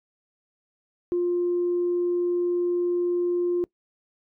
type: tone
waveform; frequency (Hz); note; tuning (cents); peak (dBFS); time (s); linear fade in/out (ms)
sine; 351.8; F4; +13; -20; 1.12-3.64; 0
effects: noise-tail reverb RT60 0.1 s tail -23 dB re dry + tanh soft clip ceiling -17 dBFS